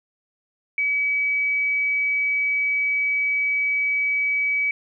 sine tone, 2280 Hz, C#7, 48 cents sharp, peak -19 dBFS, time 0.78-4.71 s, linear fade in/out 2 ms, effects 10-bit

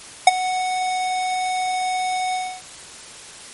square tone with ADSR envelope, 740 Hz, F#5, in tune, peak -4 dBFS, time 0.27-2.62 s, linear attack 4 ms, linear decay 25 ms, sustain -17 dB, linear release 290 ms, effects white hiss -39 dBFS RMS until 3.53 s + MP3 48 kbps

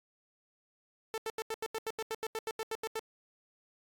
sawtooth tone bursts, 443.3 Hz, A4, 13 cents sharp, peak -30 dBFS, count 16, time 1.14-2.993 s, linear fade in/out 0 ms, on 38 ms, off 83 ms, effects AAC 48 kbps

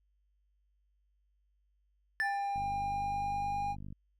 triangle tone with exponential decay, 1762 Hz, A6, 2 cents sharp, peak -25 dBFS, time 2.2-2.57 s, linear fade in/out 0 ms, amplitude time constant 80 ms
triangle tone with pitch glide, 800 to 810.2 Hz, G5 to G#5, +35 to -43 cents, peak -30 dBFS, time 2.21-3.76 s, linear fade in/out 50 ms, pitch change +22 cents, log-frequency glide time 2.49-3.55 s
click train, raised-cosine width 5 ms, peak -34 dBFS, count 69, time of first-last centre 2.56-3.925 s, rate 49.8 Hz
effects added 50 Hz sine -70 dBFS peak until 4.19 s

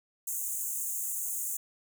pink high-pass noise, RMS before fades -34 dBFS, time 0.27-1.57 s, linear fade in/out 5 ms, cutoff 6500 Hz, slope 96 dB/octave, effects none

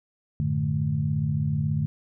sine tone cluster, 93.8 / 110.5 / 148.4 / 215.3 Hz, F#2 / A2 / D3 / A3, +24 / +8 / +18 / -37 cents, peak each -31 / -31 / -24 / -32 dBFS, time 0.4-1.86 s, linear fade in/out 0 ms, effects none

